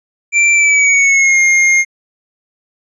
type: tone with pitch glide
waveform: square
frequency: 2349 to 2129 Hz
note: D7 to C7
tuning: 0 to +30 cents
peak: -8 dBFS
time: 0.32-1.85 s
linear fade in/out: 50 ms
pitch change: -170 cents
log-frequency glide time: 0.53-1.39 s
effects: resampled to 22050 Hz